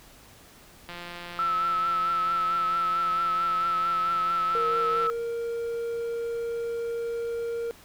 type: click train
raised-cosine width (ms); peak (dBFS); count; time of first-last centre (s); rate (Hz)
0.3; -23; 728; 0.89-5.068; 174
type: tone with vibrato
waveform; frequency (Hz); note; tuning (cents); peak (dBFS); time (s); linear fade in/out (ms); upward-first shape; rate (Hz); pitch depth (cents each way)
sine; 1318.5; E6; 0; -23; 1.39-5.1; 0; triangle; 4.5; 40
type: tone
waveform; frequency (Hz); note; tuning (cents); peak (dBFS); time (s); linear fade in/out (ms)
triangle; 466.2; A#4; 0; -26; 4.55-7.71; 0
effects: pink hiss -52 dBFS RMS until 7.84 s